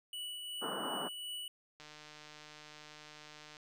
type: tone with tremolo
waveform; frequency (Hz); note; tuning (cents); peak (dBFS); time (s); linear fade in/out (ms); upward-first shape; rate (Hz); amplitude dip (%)
square; 2951; F#7; -5; -40; 0.13-1.48; 2; triangle; 2.7; 35
type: band-pass noise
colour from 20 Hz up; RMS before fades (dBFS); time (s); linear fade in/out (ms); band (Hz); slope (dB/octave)
white; -40; 0.61-1.09; 20; 170 to 1400; 48
type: click train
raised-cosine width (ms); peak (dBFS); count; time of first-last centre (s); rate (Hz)
0.2; -35; 268; 1.8-3.568; 151
effects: none